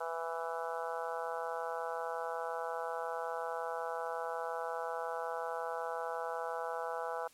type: harmonic tone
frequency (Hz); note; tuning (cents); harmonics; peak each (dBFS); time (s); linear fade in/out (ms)
165.5; E3; +7; 3 / 4 / 5 / 6 / 7 / 8 / 9; -41 / -42 / -42 / -44 / -48 / -45 / -48; 0-7.28; 10
effects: white hiss -63 dBFS RMS until 7.33 s + low-pass 12000 Hz 12 dB/octave